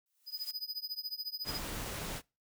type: noise with exponential growth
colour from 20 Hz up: blue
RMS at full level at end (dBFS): -45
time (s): 0.06-0.51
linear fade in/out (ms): 1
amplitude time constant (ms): 97
type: tone with tremolo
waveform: square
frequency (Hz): 4978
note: D#8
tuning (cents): 0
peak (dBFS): -34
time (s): 0.26-1.61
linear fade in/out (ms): 50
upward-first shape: triangle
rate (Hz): 14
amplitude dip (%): 100
type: noise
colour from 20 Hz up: pink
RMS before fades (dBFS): -40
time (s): 1.44-2.22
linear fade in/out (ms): 50
effects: noise-tail reverb RT60 0.3 s tail -26 dB re dry